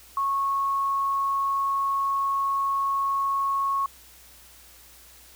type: tone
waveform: sine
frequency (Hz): 1100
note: C#6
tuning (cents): -14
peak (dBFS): -22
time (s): 0.17-3.86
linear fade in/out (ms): 2
effects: added 60 Hz sine -57 dBFS peak until 5.35 s + white hiss -51 dBFS RMS until 5.35 s